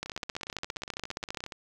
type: two click trains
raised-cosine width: 0.2 ms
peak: -22 / -16 dBFS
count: 26 / 22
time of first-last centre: 0.06-1.522 / 0.03-1.439 s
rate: 17.1 / 14.9 Hz
effects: 9-bit